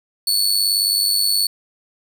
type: tone with amplitude modulation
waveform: sawtooth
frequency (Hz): 4439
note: C#8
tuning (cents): +2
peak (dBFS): -10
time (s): 0.27-1.47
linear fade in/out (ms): 5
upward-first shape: sine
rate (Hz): 98.8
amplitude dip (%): 60
effects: none